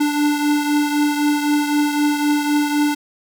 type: beating tone pair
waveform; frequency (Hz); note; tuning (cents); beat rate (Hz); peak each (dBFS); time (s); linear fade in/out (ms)
square; 293.7 / 297.6; D4 / D4; 0 / +23; 3.9; -17 / -24; 0-2.95; 10
effects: none